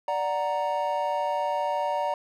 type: chord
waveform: triangle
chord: D augmented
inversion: none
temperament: equal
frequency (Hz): 587.3 / 740 / 932.3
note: D5 / F#5 / A#5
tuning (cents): 0 / 0 / 0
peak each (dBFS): -27 / -29 / -26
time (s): 0.08-2.14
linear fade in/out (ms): 2
effects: none